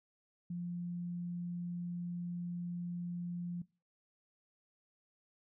sine tone, 174.61 Hz, F3, in tune, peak -37 dBFS, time 0.5-3.62 s, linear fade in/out 5 ms, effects noise-tail reverb RT60 0.3 s tail -21 dB re dry

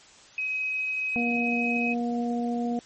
sine tone, 2535 Hz, D#7, 32 cents sharp, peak -26 dBFS, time 0.38-1.93 s, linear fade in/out 2 ms
harmonic tone, 238.2 Hz, A#3, 38 cents sharp, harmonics 1 / 2 / 3, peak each -26 / -34 / -33 dBFS, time 1.16-2.79 s, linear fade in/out 0 ms
effects white hiss -52 dBFS RMS until 2.85 s + MP3 32 kbps

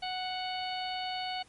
harmonic tone, 740 Hz, F#5, in tune, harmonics 1 / 2 / 3 / 4 / 5 / 6, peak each -35 / -46 / -43 / -40 / -46 / -42 dBFS, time 0.02-1.43 s, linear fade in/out 10 ms, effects pink hiss -61 dBFS RMS until 1.48 s + MP3 48 kbps

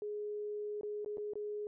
sine tone with dropouts, 417.7 Hz, G#4, 10 cents sharp, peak -37 dBFS, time 0.02-1.67 s, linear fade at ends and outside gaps 1 ms, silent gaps 0.811-0.832 / 1.047-1.06 / 1.172-1.181 / 1.335-1.355 s, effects none

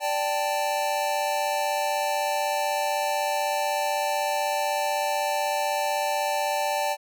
square chord, D suspended fourth, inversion none, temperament equal, 587.3 / 784 / 880 Hz, D5 / G5 / A5, 0 / 0 / 0 cents, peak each -29 dBFS, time 0-6.97 s, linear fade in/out 50 ms, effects none

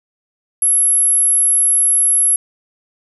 sine tone, 11175 Hz, F9, in tune, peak -10 dBFS, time 0.62-2.36 s, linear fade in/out 2 ms, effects none

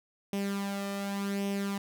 sawtooth tone with flanger, 199 Hz, G3, 26 cents sharp, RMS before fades -33 dBFS, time 0.33-1.78 s, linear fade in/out 2 ms, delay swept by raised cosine 0.34 to 1.64 ms, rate 0.88 Hz, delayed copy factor +0.6, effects none

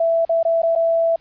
sine tone with dropouts, 663 Hz, E5, 10 cents sharp, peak -14 dBFS, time 0-1.16 s, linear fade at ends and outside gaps 5 ms, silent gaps 0.251-0.293 / 0.43-0.45 / 0.62-0.631 / 0.753-0.759 s, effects pink hiss -56 dBFS RMS until 1.2 s + resampled to 11025 Hz

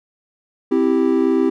triangle chord, C major, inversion none, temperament equal, 261.6 / 329.6 / 392 Hz, C4 / E4 / G4, 0 / 0 / 0 cents, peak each -16 dBFS, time 0.71-1.5 s, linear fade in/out 10 ms, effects none

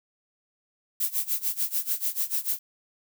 violet noise with tremolo, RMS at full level -25 dBFS, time 1-2.59 s, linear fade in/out 5 ms, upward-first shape sine, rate 6.8 Hz, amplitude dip 90%, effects none

